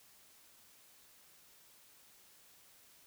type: silence
effects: white hiss -63 dBFS RMS until 3.06 s